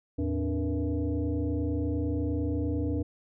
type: tone with frequency modulation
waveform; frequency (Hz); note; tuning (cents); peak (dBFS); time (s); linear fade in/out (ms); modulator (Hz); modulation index
sine; 107.3; A2; -43; -26; 0.18-3.03; 10; 186; 1.7
effects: none